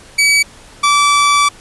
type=tone pair in turn; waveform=sawtooth; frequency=2282 / 1157.3 Hz; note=C#7 / D6; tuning=+50 / -26 cents; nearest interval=octave; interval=1176 cents; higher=first; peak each=-5 dBFS; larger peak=neither; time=0.18-0.43 / 0.83-1.49 s; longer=second; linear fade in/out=10 ms; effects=pink hiss -40 dBFS RMS until 1.6 s + resampled to 24000 Hz